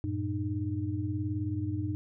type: tone cluster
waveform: sine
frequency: 94.8 / 113.6 / 304.3 Hz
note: F#2 / A#2 / D#4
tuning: +43 / -44 / -38 cents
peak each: -33 / -35 / -34 dBFS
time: 0.04-1.95 s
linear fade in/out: 0 ms
effects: none